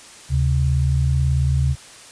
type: tone pair together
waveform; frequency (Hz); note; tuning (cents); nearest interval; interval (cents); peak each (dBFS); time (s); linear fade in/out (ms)
sine; 74.64 / 133; D2 / C3; +29 / +29; minor seventh; 1000; -18; 0.29-1.76; 50
effects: white hiss -42 dBFS RMS until 2.11 s + resampled to 22050 Hz